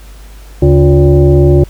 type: tone with frequency modulation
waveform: sine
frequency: 141.1 Hz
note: C#3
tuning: 31 cents sharp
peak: -3 dBFS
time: 0.62-1.64 s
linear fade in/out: 5 ms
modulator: 216 Hz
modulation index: 1.4
effects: added 50 Hz sine -30 dBFS peak until 1.69 s + pink hiss -41 dBFS RMS until 1.69 s